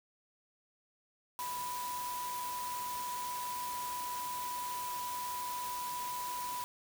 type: tone in noise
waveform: sine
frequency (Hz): 986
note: B5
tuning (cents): -3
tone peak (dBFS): -37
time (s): 1.39-6.64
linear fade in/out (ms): 0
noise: white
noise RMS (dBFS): -44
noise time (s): 1.39-6.64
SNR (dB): +4
effects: none